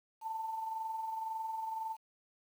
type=tone with amplitude modulation; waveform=sine; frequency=889 Hz; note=A5; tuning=18 cents sharp; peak=-34 dBFS; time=0.21-1.97 s; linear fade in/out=50 ms; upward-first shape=sine; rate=21.9 Hz; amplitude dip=45%; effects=10-bit